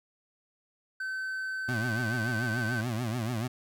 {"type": "tone", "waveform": "triangle", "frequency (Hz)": 1533, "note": "G6", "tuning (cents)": -39, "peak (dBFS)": -30, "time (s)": [1, 2.81], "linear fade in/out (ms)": 5}
{"type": "tone with vibrato", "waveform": "25% pulse", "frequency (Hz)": 116.54, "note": "A#2", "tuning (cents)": 0, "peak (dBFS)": -26, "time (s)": [1.68, 3.48], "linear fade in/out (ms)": 10, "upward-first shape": "triangle", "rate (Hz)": 6.9, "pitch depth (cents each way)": 180}
{"effects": []}